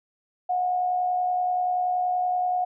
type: tone with amplitude modulation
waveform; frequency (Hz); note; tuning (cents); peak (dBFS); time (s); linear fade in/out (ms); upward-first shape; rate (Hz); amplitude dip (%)
sine; 726; F#5; -33; -20; 0.49-2.65; 10; sine; 70.5; 35
effects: none